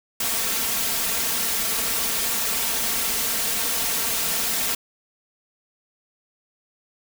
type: noise with comb filter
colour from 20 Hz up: white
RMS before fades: -24 dBFS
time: 0.2-4.75 s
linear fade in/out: 5 ms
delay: 4.4 ms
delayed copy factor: +0.65
effects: none